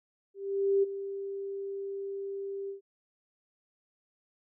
sine tone with ADSR envelope, 394.5 Hz, G4, 11 cents sharp, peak -21 dBFS, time 0.34-2.81 s, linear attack 490 ms, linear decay 18 ms, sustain -13 dB, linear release 120 ms, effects none

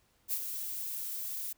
violet noise with ADSR envelope, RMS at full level -31 dBFS, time 0.28-1.53 s, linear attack 49 ms, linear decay 55 ms, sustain -7 dB, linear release 9 ms, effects pink hiss -70 dBFS RMS until 1.57 s

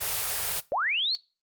white band-stop noise, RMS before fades -29 dBFS, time 0-0.61 s, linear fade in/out 20 ms, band 170 to 390 Hz, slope 96 dB/octave
sine linear sweep, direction up, 493.9 to 4478 Hz, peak -24 dBFS, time 0.72-1.15 s, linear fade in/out 0 ms
effects noise-tail reverb RT60 0.3 s tail -20 dB re dry + Opus 24 kbps

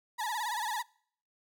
35% pulse tone with vibrato, 908 Hz, A#5, 46 cents flat, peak -30 dBFS, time 0.18-0.83 s, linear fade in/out 20 ms, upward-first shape sine, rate 18 Hz, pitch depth 140 cents each way, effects noise-tail reverb RT60 0.6 s tail -25 dB re dry

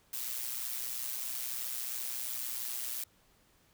blue noise with amplitude modulation, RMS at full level -35 dBFS, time 0.13-3.04 s, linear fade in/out 5 ms, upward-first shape sine, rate 123 Hz, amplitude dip 60%, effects pink hiss -67 dBFS RMS until 3.73 s

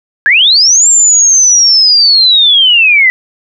sine linear two-way sweep, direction up then down, 1600 to 7459 to 1967 Hz, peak -3 dBFS, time 0.26-3.1 s, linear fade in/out 0 ms, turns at 0.88 s, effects none

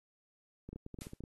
clicks, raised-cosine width 3 ms, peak -32 dBFS, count 11, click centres 0.69 / 0.73 / 0.76 / 0.864 / 0.943 / 0.988 / 1.019 / 1.069 / 1.134 / 1.206 / 1.238 s
white noise with exponential decay, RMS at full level -46 dBFS, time 1.01-1.2 s, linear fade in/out 0 ms, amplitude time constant 41 ms
effects AAC 32 kbps

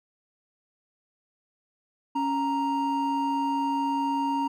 triangle tone pair together, 277.2 / 932.4 Hz, C#4 / A#5, 0 / 0 cents, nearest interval octave + major sixth, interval 2100 cents, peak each -26 / -24 dBFS, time 2.15-4.48 s, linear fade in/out 10 ms, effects none

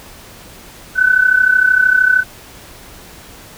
sine tone with amplitude modulation, 1508 Hz, F#6, 32 cents sharp, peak -5 dBFS, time 0.95-2.24 s, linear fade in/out 50 ms, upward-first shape sine, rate 33.1 Hz, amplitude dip 75%, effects pink hiss -38 dBFS RMS until 3.57 s

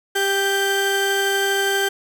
30% pulse tone pair together, 395.1 / 1568 Hz, G4 / G6, +14 / 0 cents, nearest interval 2 octaves, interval 2386 cents, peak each -18 dBFS, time 0.15-1.89 s, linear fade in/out 10 ms, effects none

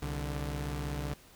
sawtooth tone pair together, 65.3 / 146.59 Hz, C2 / D3, -3 / -3 cents, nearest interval octave + major second, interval 1400 cents, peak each -32 / -33 dBFS, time 0.02-1.14 s, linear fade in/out 5 ms, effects pink hiss -57 dBFS RMS until 1.35 s

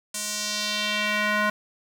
square tone with band-pass filter sweep, 210 Hz, G#3, 19 cents sharp, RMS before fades -26 dBFS, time 0.14-1.5 s, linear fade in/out 5 ms, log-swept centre 8500 to 1400 Hz, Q 1.6, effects 7-bit

